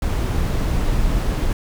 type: noise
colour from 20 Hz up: brown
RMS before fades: -19 dBFS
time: 0.02-1.53 s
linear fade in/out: 2 ms
effects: none